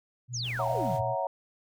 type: tone with vibrato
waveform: sine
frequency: 121.1 Hz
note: B2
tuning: 34 cents flat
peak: -34 dBFS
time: 0.28-1.16 s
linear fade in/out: 50 ms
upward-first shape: sine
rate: 7.3 Hz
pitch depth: 28 cents each way
type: exponential sweep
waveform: sine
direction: down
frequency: 7200 to 84 Hz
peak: -32 dBFS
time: 0.33-1.03 s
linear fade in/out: 20 ms
type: noise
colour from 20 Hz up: pink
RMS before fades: -48 dBFS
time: 0.42-1.01 s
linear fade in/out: 50 ms
type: chord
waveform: sine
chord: F# dominant seventh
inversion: second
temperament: equal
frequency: 554.4 / 659.3 / 740 / 932.3 Hz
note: C#5 / E5 / F#5 / A#5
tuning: 0 / 0 / 0 / 0 cents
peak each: -33 dBFS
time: 0.59-1.27 s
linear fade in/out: 2 ms
effects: none